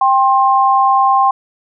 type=tone pair together; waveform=sine; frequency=790 / 1060.4 Hz; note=G5 / C6; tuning=+13 / +23 cents; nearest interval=perfect fourth; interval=510 cents; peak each=-11 dBFS; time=0.01-1.31 s; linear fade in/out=5 ms; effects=none